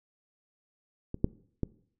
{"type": "clicks", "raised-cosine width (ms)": 3, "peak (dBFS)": [-22, -11, -16], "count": 3, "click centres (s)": [1.144, 1.244, 1.633], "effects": ["noise-tail reverb RT60 0.6 s tail -21 dB re dry"]}